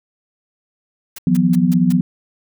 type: noise bursts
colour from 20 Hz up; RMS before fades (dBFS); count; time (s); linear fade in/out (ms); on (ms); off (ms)
white; -32; 5; 1.16-1.925; 5; 25; 160
type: chord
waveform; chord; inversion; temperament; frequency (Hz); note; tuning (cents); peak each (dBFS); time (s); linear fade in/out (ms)
sine; E suspended second; none; equal with one note detuned; 164.81 / 180.98 / 246.9; E3 / F#3 / B3; 0 / -38 / 0; -18 / -14 / -16; 1.27-2.01; 2
effects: none